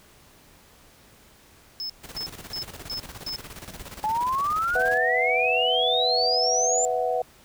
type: tone bursts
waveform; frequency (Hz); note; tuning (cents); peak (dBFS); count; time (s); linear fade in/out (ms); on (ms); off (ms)
triangle; 5220; E8; -18; -28; 5; 1.8-3.36; 0; 96; 270
type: noise with tremolo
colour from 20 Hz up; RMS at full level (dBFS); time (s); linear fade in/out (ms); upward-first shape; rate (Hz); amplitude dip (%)
pink; -39; 2.03-4.98; 10; square; 17; 65
type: exponential sweep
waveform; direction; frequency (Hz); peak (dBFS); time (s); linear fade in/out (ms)
sine; up; 844 to 7320; -22; 4.04-6.85; 0
type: chord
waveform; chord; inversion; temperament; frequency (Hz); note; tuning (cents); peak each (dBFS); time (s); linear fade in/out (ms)
sine; B suspended fourth; none; equal; 493.9 / 659.3 / 740; B4 / E5 / F#5; 0 / 0 / 0; -26 / -28 / -26; 4.75-7.22; 5
effects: pink hiss -54 dBFS RMS until 7.44 s